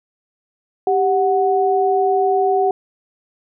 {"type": "tone pair together", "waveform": "sine", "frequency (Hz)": [392, 740], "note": ["G4", "F#5"], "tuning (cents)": [0, 0], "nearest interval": "major seventh", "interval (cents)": 1100, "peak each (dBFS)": -16, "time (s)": [0.87, 2.71], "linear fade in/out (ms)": 2, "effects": []}